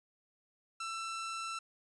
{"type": "tone", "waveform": "sawtooth", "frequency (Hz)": 1336, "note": "E6", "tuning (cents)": 23, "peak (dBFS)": -34, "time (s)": [0.8, 1.59], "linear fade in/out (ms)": 5, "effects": ["resampled to 22050 Hz"]}